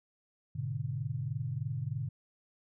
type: chord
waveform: sine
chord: G# diminished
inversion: none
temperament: equal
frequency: 103.83 / 123.47 / 146.83 Hz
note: G#2 / B2 / D3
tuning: 0 / 0 / 0 cents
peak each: -39 / -36 / -37 dBFS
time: 0.55-2.09 s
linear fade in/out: 10 ms
effects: none